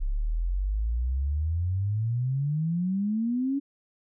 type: exponential sweep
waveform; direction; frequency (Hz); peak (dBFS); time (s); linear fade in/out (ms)
sine; up; 33 to 284.2; -24; 0-3.6; 20
effects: none